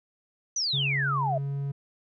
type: exponential sweep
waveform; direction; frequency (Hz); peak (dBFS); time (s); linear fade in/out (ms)
sine; down; 6180 to 622.3; -25; 0.56-1.38; 5
type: tone with pitch glide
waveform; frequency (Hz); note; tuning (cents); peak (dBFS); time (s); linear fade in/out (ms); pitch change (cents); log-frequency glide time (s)
triangle; 138.59 to 139.88; C#3 to C#3; 0 to +16; -26; 0.73-1.72; 10; +16; 1.2-1.56
effects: none